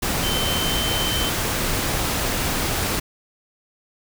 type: tone in noise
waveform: sine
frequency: 3083 Hz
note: G7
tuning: 29 cents flat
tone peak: -25 dBFS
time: 0.23-1.3 s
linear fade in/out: 10 ms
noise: pink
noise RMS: -23 dBFS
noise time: 0.02-3 s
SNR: -5 dB
effects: none